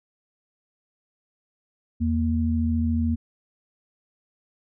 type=tone pair together; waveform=sine; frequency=82.41 / 233.5 Hz; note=E2 / A#3; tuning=0 / +3 cents; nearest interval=octave + tritone; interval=1803 cents; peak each=-23 dBFS; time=2-3.16 s; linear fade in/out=20 ms; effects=none